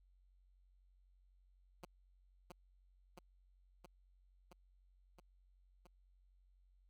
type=tone with echo; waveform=10% pulse; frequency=178 Hz; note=F3; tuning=33 cents sharp; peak=-40 dBFS; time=1.83-1.85 s; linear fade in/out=5 ms; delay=670 ms; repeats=6; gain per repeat=-2 dB; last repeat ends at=5.87 s; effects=added 46 Hz sine -67 dBFS peak until 6.89 s